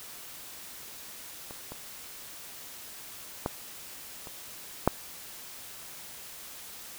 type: clicks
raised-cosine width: 1 ms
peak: -28 / -25 / -14 / -30 / -6 dBFS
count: 5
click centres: 1.509 / 1.72 / 3.461 / 4.272 / 4.876 s
effects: white hiss -45 dBFS RMS until 6.98 s